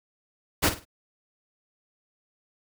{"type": "noise with echo", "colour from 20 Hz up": "pink", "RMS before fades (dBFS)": -21, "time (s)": [0.62, 0.7], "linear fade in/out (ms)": 20, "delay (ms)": 51, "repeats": 3, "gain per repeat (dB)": -11, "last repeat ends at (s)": 0.853, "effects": []}